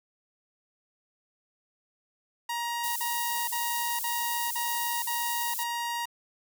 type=tone bursts; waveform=sawtooth; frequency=944 Hz; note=A#5; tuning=22 cents sharp; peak=-26 dBFS; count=7; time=2.49-6.056 s; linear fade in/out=5 ms; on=470 ms; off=46 ms
type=high-pass noise; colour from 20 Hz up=white; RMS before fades=-34 dBFS; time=2.83-5.64 s; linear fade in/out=10 ms; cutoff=7500 Hz; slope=12 dB/octave
effects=none